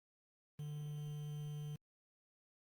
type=tone with quantisation; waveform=triangle; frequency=148.6 Hz; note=D3; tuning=21 cents sharp; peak=-40 dBFS; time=0.59-1.76 s; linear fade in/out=5 ms; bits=10; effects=Opus 32 kbps